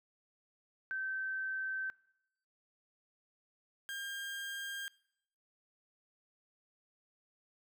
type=tone pair in turn; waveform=sine / 30% pulse; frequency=1546 / 1604.6 Hz; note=G6 / G6; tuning=-24 / +40 cents; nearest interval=minor second; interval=64 cents; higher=second; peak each=-35 / -37 dBFS; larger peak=first; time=0.91-1.9 / 3.89-4.88 s; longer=neither; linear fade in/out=0 ms; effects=noise-tail reverb RT60 0.8 s tail -24 dB re dry